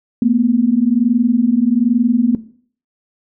sine tone pair together, 225.7 / 246.9 Hz, A3 / B3, +44 / 0 cents, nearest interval major second, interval 156 cents, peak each -13 dBFS, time 0.22-2.35 s, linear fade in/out 2 ms, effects noise-tail reverb RT60 0.5 s tail -17 dB re dry

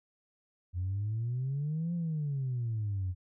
sine exponential two-way sweep, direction up then down, 87 to 174.61 to 88.6 Hz, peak -29 dBFS, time 0.73-3.15 s, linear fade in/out 50 ms, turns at 1.94 s, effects tanh soft clip ceiling -27 dBFS

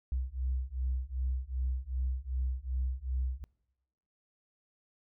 sine beating tone pair, 62.9 / 65.5 Hz, B1 / C2, +32 / +2 cents, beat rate 2.6 Hz, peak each -33 / -33 dBFS, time 0.12-3.44 s, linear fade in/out 0 ms, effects noise-tail reverb RT60 0.9 s tail -24 dB re dry + tanh soft clip ceiling -25 dBFS

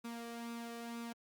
sawtooth tone with flanger, 233.6 Hz, A#3, 4 cents sharp, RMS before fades -45 dBFS, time 0.04-1.13 s, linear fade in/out 10 ms, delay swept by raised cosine 0.8 to 1.69 ms, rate 2.1 Hz, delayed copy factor +0.5, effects Opus 48 kbps

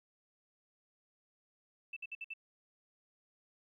sine tone bursts, 2650 Hz, E7, 9 cents sharp, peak -40 dBFS, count 5, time 1.93-2.337 s, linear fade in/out 5 ms, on 35 ms, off 58 ms, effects 13-bit

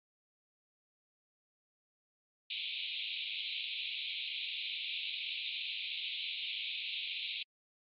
white band-pass noise, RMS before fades -40 dBFS, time 2.5-7.43 s, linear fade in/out 5 ms, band 2300 to 4000 Hz, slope 96 dB/octave, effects AAC 48 kbps

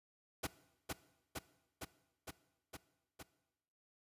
pink noise with echo, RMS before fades -38 dBFS, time 0.43-0.47 s, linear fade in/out 10 ms, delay 460 ms, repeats 6, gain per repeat -2 dB, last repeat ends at 3.23 s, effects noise-tail reverb RT60 1.0 s tail -18 dB re dry + resampled to 32000 Hz

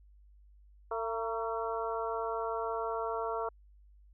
harmonic tone with a mistuned harmonic, 225.5 Hz, A3, 43 cents sharp, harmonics 2 / 3 / 4 / 5 / 6, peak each -36 / -38 / -39 / -40 / -41 dBFS, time 0.91-3.49 s, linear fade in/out 5 ms, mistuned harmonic 4, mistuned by +51 cents, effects added 50 Hz sine -56 dBFS peak until 4.13 s

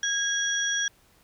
sine tone cluster, 1640 / 3318 / 5760 Hz, G#6 / G#7 / F#8, -22 / -2 / -47 cents, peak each -27 / -30 / -29 dBFS, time 0.03-0.88 s, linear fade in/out 2 ms, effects pink hiss -61 dBFS RMS until 1.23 s

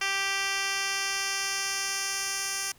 10% pulse tone with band-pass filter sweep, 392 Hz, G4, in tune, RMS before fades -30 dBFS, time 0.01-2.72 s, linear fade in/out 5 ms, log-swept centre 3500 to 7300 Hz, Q 1.1, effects pink hiss -58 dBFS RMS until 2.78 s

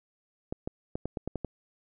clicks, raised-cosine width 2 ms, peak -19 dBFS, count 8, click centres 0.525 / 0.675 / 0.955 / 1.056 / 1.172 / 1.276 / 1.357 / 1.447 s, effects none

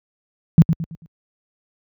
sine tone with echo, 164 Hz, E3, 9 cents flat, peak -4 dBFS, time 0.58-0.62 s, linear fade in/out 0 ms, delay 110 ms, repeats 4, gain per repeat -9 dB, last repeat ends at 1.06 s, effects high-pass 60 Hz 12 dB/octave

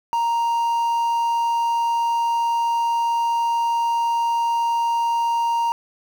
triangle tone, 932.3 Hz, A#5, in tune, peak -16 dBFS, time 0.13-5.72 s, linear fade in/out 0 ms, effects 7-bit

